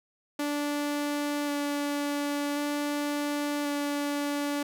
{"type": "tone with vibrato", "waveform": "sawtooth", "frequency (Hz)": 289.9, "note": "D4", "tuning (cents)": -22, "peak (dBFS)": -24, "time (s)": [0.39, 4.63], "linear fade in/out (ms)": 5, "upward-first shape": "square", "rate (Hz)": 0.46, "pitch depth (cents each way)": 9, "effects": []}